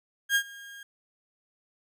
35% pulse tone with ADSR envelope, 1620 Hz, G#6, 43 cents flat, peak -18 dBFS, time 0.29-0.83 s, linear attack 63 ms, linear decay 75 ms, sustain -23 dB, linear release 3 ms, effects none

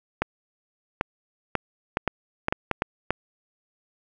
clicks, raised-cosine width 0.5 ms, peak -7 dBFS, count 10, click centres 0.22 / 1.011 / 1.553 / 1.971 / 2.077 / 2.484 / 2.525 / 2.713 / 2.821 / 3.106 s, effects none

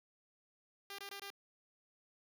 5% pulse tone bursts, 398.8 Hz, G4, 30 cents sharp, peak -34 dBFS, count 4, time 0.9-1.303 s, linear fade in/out 2 ms, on 85 ms, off 21 ms, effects none

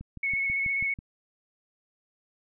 click train, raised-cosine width 5 ms, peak -28 dBFS, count 7, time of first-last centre 0.01-0.989 s, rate 6.13 Hz
sine tone with vibrato, 2203 Hz, C#7, 11 cents flat, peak -25 dBFS, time 0.23-0.94 s, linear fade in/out 5 ms, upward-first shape square, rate 15 Hz, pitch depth 14 cents each way
effects none

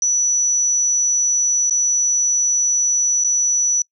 sine tone with dropouts, 5920 Hz, F#8, in tune, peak -14 dBFS, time 0.02-3.82 s, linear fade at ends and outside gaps 2 ms, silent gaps 1.698-1.708 / 3.239-3.245 s, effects noise-tail reverb RT60 0.1 s tail -25 dB re dry

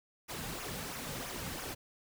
pink noise with flanger, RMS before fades -41 dBFS, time 0.28-1.75 s, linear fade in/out 20 ms, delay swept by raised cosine 0.23 to 3.03 ms, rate 3 Hz, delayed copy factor -0.6, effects none

